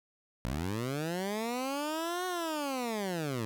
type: linear two-way sweep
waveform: 15% pulse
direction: up then down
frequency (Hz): 56 to 370 to 105.8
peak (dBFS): -26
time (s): 0.45-3.45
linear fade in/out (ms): 0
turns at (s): 2.26
effects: none